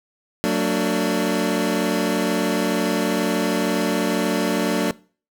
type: chord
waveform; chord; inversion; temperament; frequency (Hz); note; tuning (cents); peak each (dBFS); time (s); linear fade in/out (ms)
25% pulse; Gb augmented; none; equal with one note detuned; 185 / 227.1 / 293.7; Gb3 / Bb3 / D4; 0 / -45 / 0; -20 / -19 / -19; 0.44-4.91; 0
effects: noise-tail reverb RT60 0.4 s tail -21 dB re dry